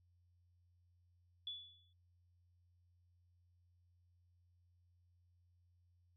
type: tone with exponential decay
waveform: sine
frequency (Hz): 3436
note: A7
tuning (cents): -42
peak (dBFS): -40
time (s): 1.47-1.93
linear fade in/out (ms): 2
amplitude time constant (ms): 100
effects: added 88 Hz sine -70 dBFS peak until 6.16 s